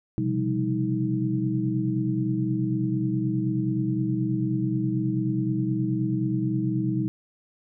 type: tone cluster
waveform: sine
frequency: 126.9 / 136.3 / 172.8 / 196.8 / 316.5 Hz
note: B2 / C#3 / F3 / G3 / D#4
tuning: +47 / -29 / -18 / +7 / +30 cents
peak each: -27 / -34 / -33 / -29 / -27 dBFS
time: 0.18-7.08 s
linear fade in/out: 0 ms
effects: none